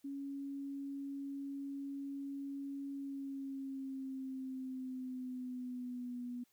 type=tone with pitch glide; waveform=sine; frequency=277.9 to 244.7 Hz; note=C#4 to B3; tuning=+4 to -16 cents; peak=-40 dBFS; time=0.04-6.44 s; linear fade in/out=10 ms; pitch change=-220 cents; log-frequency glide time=2.93-6.22 s; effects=white hiss -75 dBFS RMS until 6.52 s